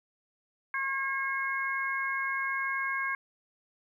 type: harmonic tone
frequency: 541 Hz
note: C#5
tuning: 42 cents flat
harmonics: 2 / 3 / 4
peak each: -34 / -32 / -34 dBFS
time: 0.74-3.15 s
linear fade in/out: 2 ms
effects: 11-bit